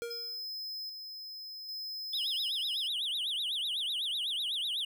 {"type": "tone with exponential decay", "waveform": "square", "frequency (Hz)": 469.6, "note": "A#4", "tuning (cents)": 13, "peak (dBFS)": -34, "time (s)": [0.02, 0.47], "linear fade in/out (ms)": 0, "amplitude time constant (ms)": 97}
{"type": "tone with tremolo", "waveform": "square", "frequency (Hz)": 5100, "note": "D#8", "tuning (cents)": 42, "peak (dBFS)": -38, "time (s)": [0.1, 2.88], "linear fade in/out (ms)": 10, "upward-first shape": "square", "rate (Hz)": 0.63, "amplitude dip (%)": 40}
{"type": "tone with vibrato", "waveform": "triangle", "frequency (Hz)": 3345, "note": "G#7", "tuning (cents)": 12, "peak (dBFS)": -30, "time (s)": [2.13, 4.85], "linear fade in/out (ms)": 5, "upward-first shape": "triangle", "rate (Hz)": 8, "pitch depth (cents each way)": 300}
{"effects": []}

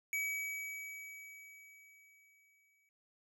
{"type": "tone with exponential decay", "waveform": "square", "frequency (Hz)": 2277, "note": "C#7", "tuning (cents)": 46, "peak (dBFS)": -34, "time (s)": [0.13, 2.89], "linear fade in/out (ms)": 1, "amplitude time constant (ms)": 600, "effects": []}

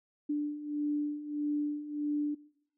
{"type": "beating tone pair", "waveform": "sine", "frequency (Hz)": [293.7, 295.3], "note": ["D4", "D4"], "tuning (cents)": [0, 10], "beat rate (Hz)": 1.6, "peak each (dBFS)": [-36, -32], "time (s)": [0.29, 2.35], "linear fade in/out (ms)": 10, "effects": ["noise-tail reverb RT60 0.7 s tail -20 dB re dry"]}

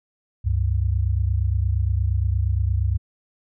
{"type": "tone pair together", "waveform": "sine", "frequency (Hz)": [69, 97.58], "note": ["C#2", "G2"], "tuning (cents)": [-7, -7], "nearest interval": "tritone", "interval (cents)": 600, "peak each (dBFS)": -21, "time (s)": [0.44, 2.98], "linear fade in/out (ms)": 20, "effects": []}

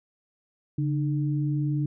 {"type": "tone pair together", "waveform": "sine", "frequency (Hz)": [143.2, 303.4], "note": ["D3", "D#4"], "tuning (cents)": [-43, -44], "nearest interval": "octave + minor second", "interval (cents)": 1299, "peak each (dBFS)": [-24, -30], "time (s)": [0.78, 1.86], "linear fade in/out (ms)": 5, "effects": []}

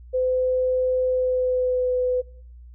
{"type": "tone with pitch glide", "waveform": "sine", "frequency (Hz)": [510, 502.1], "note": ["C5", "B4"], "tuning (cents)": [-44, 29], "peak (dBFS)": -19, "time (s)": [0.13, 2.22], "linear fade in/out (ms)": 20, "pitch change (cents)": -27, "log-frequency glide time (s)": [1.06, 1.94], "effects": ["noise-tail reverb RT60 0.6 s tail -23 dB re dry", "added 60 Hz sine -41 dBFS peak until 2.74 s"]}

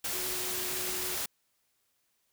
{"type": "tone in noise", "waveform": "sine", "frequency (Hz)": 367, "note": "F#4", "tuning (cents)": -14, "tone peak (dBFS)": -42, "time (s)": [0.13, 1.16], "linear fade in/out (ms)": 5, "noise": "white", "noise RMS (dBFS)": -34, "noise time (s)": [0.04, 1.26], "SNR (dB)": -11, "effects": ["white hiss -75 dBFS RMS until 2.32 s"]}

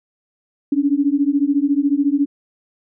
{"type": "beating tone pair", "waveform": "sine", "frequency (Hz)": [277.2, 291.2], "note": ["C#4", "D4"], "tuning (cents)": [0, -15], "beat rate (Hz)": 14, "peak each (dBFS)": -17, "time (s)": [0.72, 2.26], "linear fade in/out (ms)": 5, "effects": []}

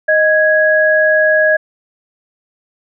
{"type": "tone pair together", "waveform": "sine", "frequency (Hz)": [622.2, 1661.2], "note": ["D#5", "G#6"], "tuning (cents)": [0, 0], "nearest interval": "octave + perfect fourth", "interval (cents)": 1700, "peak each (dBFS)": -11, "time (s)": [0.08, 1.57], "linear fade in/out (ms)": 10, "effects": []}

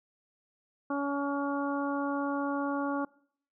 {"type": "harmonic tone", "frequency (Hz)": 282.2, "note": "C#4", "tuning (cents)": 31, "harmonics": [1, 2, 3, 4, 5], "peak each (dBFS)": [-31, -36, -38, -37, -40], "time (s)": [0.9, 3.05], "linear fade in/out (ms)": 5, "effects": ["noise-tail reverb RT60 0.6 s tail -23 dB re dry"]}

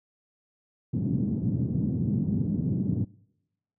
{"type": "band-pass noise", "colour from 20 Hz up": "white", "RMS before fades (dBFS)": -27, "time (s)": [0.93, 3.05], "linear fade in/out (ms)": 10, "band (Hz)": [100, 230], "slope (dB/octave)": 24, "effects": ["noise-tail reverb RT60 0.9 s tail -25 dB re dry"]}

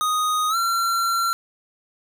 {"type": "tone with pitch glide", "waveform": "square", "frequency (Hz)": [1244.5, 1365], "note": ["D#6", "F6"], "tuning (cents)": [0, -40], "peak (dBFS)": -20, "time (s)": [0.01, 1.33], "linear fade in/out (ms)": 0, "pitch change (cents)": 160, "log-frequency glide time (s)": [0.49, 0.56], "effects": []}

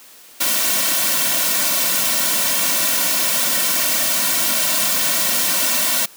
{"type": "noise with comb filter", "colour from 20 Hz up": "white", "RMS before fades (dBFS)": -18, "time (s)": [0.4, 6.06], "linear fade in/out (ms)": 10, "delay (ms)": 2.4, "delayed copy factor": -0.85, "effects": ["white hiss -44 dBFS RMS until 6.16 s", "high-pass 200 Hz 12 dB/octave"]}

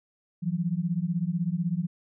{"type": "beating tone pair", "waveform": "sine", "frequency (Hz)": [164.81, 180.81], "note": ["E3", "F#3"], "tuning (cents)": [0, -40], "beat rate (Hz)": 16, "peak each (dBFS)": -28, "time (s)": [0.42, 1.87], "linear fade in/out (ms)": 20, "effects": []}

